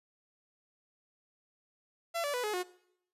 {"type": "tone with pitch steps", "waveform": "sawtooth", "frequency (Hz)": [675, 577.5, 494.1, 422.8, 361.7], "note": ["E5", "D5", "B4", "G#4", "F#4"], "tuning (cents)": [41, -29, 1, 31, -39], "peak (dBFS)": -28, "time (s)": [2.14, 2.635], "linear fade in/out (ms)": 20, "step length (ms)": 99, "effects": ["noise-tail reverb RT60 0.7 s tail -19 dB re dry", "resampled to 32000 Hz"]}